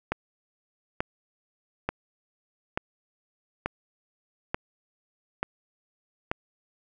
click train, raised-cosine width 0.5 ms, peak -11 dBFS, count 8, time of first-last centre 0.12-6.315 s, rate 1.13 Hz, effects none

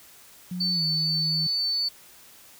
sine tone with pitch glide, 179.7 to 159.17 Hz, F3 to D#3, +50 to +40 cents, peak -29 dBFS, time 0.51-1.47 s, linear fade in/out 5 ms, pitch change -210 cents, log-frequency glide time 0.74-0.84 s
sine tone, 4502 Hz, C#8, 26 cents sharp, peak -23 dBFS, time 0.6-1.89 s, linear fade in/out 10 ms
effects white hiss -51 dBFS RMS until 2.59 s

